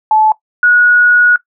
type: tone pair in turn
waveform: sine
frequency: 866 / 1456.4 Hz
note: A5 / F#6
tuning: -28 / -28 cents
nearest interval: major sixth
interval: 900 cents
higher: second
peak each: -6 / -5 dBFS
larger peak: second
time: 0.11-0.32 / 0.63-1.36 s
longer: second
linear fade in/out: 2 ms
effects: noise-tail reverb RT60 0.1 s tail -18 dB re dry